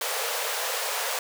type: high-pass noise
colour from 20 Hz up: pink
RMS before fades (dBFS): -29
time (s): 0.01-1.19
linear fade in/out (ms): 2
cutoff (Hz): 440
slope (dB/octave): 96
effects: none